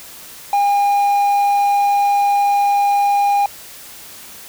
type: tone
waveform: triangle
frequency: 809 Hz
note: G#5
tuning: 46 cents flat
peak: -10 dBFS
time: 0.53-3.46 s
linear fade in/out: 2 ms
effects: white hiss -37 dBFS RMS until 4.48 s